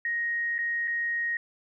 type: tone with dropouts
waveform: sine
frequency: 1874 Hz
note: A#6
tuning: 9 cents sharp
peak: -26 dBFS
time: 0.05-1.37 s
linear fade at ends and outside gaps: 2 ms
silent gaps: 0.582-0.588 / 0.875-0.878 s
effects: none